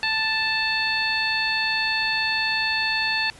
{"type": "harmonic tone with a mistuned harmonic", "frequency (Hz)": 880, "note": "A5", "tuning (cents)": 0, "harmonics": [1, 2, 3, 4, 5], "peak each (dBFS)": [-30, -25, -26, -32, -27], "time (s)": [0.03, 3.3], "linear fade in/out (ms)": 0, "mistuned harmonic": 4, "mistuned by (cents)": 25, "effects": ["pink hiss -47 dBFS RMS until 3.39 s", "resampled to 24000 Hz"]}